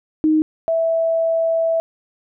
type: tone pair in turn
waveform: sine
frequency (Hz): 311.1 / 656.9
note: D#4 / E5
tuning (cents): 0 / -6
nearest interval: octave + minor second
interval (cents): 1294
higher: second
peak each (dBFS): -12 / -15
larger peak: first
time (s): 0.24-0.42 / 0.68-1.8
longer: second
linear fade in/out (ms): 0
effects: none